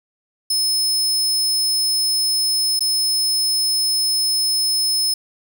sawtooth tone with dropouts, 5200 Hz, E8, 24 cents flat, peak -14 dBFS, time 0.5-5.14 s, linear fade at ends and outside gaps 5 ms, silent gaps 2.793-2.806 s, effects none

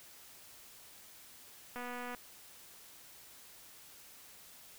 click train, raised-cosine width 0.5 ms, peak -29 dBFS, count 96, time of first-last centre 1.76-2.148 s, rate 245 Hz, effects white hiss -56 dBFS RMS until 4.78 s

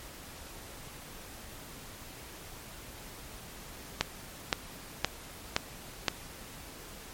click train, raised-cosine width 0.2 ms, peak -7 dBFS, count 5, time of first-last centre 4.01-6.083 s, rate 1.93 Hz, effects pink hiss -47 dBFS RMS until 7.13 s + MP3 64 kbps

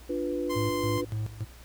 sine chord, B diminished, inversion first, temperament equal, 293.7 / 349.2 / 493.9 Hz, D4 / F4 / B4, 0 / 0 / 0 cents, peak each -32 dBFS, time 0.09-1.05 s, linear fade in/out 10 ms
sawtooth tone, 1043 Hz, C6, 6 cents flat, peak -29 dBFS, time 0.49-1.02 s, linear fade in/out 20 ms
triangle tone with tremolo, 108.1 Hz, A2, 30 cents flat, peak -26 dBFS, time 0.55-1.45 s, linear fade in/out 20 ms, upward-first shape square, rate 3.5 Hz, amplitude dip 80%
effects added 60 Hz sine -47 dBFS peak until 1.64 s + pink hiss -53 dBFS RMS until 1.64 s

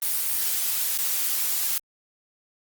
blue noise with dropouts, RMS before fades -25 dBFS, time 0.02-1.78 s, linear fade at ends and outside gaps 2 ms, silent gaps 0.976-0.986 s, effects Opus 32 kbps

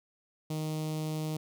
sawtooth tone with notch filter, 155.56 Hz, D#3, in tune, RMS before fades -34 dBFS, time 0.5-1.37 s, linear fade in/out 5 ms, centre 1600 Hz, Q 0.73, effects none

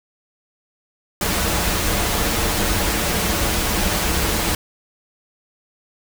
pink noise with comb filter, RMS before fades -20 dBFS, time 1.21-4.55 s, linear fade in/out 2 ms, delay 7.7 ms, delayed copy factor -0.5, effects none

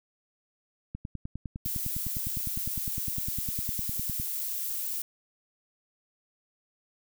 click train, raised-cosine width 5 ms, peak -23 dBFS, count 33, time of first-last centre 0.95-4.199 s, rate 9.85 Hz
violet noise, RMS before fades -33 dBFS, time 1.65-5.02 s, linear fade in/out 2 ms
effects none

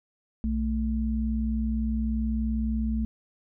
sine tone pair together, 61.74 / 221 Hz, B1 / A3, 0 / +8 cents, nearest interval octave + minor seventh, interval 2208 cents, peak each -27 dBFS, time 0.44-3.05 s, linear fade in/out 0 ms, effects none

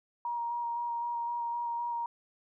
sine tone with vibrato, 945 Hz, A#5, 23 cents sharp, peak -31 dBFS, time 0.25-2.06 s, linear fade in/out 2 ms, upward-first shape square, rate 3.9 Hz, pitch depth 11 cents each way, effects none

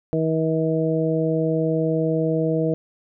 harmonic tone, 160 Hz, D#3, 49 cents sharp, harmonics 1 / 2 / 3 / 4, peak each -23 / -24 / -23 / -27 dBFS, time 0.13-2.74 s, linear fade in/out 0 ms, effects none

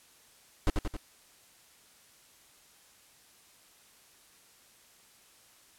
brown noise with echo, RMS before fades -24 dBFS, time 0.67-0.7 s, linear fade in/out 0 ms, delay 89 ms, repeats 3, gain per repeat -4 dB, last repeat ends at 0.967 s, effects white hiss -60 dBFS RMS until 5.78 s + low-pass 12000 Hz 12 dB/octave

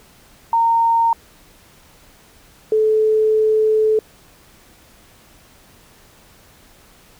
sine tone pair in turn, 920 / 434.2 Hz, A#5 / A4, -23 / -23 cents, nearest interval octave + minor second, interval 1300 cents, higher first, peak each -12 dBFS, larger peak neither, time 0.53-1.13 / 2.72-3.99 s, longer second, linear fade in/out 2 ms, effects pink hiss -49 dBFS RMS until 7.19 s

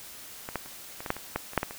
clicks, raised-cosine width 0.5 ms, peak -20 / -14 / -30 / -23 / -19 / -10 / -23 / -12 / -25 / -7 / -13 / -24 dBFS, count 12, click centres 0.489 / 0.557 / 0.66 / 1.005 / 1.062 / 1.104 / 1.166 / 1.36 / 1.534 / 1.577 / 1.631 / 1.709 s, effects white hiss -45 dBFS RMS until 1.78 s

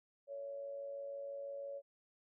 sine tone with amplitude modulation, 560 Hz, C#5, 18 cents sharp, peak -40 dBFS, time 0.27-1.82 s, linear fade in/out 50 ms, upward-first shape sine, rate 106 Hz, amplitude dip 45%, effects none

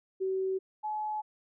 sine tone pair in turn, 380 / 853.1 Hz, F#4 / G#5, +46 / +46 cents, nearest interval octave + major second, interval 1400 cents, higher second, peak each -28 / -31 dBFS, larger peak first, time 0.2-0.59 / 0.83-1.22 s, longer neither, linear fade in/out 20 ms, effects none

